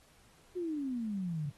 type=exponential sweep; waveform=sine; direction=down; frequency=370.2 to 138.59 Hz; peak=-33 dBFS; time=0.55-1.51 s; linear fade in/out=20 ms; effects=pink hiss -64 dBFS RMS until 1.57 s + AAC 32 kbps